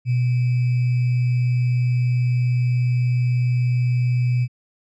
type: tone with sample-and-hold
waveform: sine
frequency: 123.47 Hz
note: B2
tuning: in tune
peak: -16 dBFS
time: 0.05-4.48 s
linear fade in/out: 50 ms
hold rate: 2450 Hz
effects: low-pass 4000 Hz 12 dB/octave